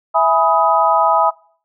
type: chord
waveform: sine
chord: E major seventh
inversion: none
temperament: equal with one note detuned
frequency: 659.3 / 830.6 / 987.8 / 1257.5 Hz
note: E5 / G#5 / B5 / D#6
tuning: 0 / 0 / 0 / +18 cents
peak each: -16 dBFS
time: 0.14-1.31 s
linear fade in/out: 20 ms
effects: noise-tail reverb RT60 0.5 s tail -23 dB re dry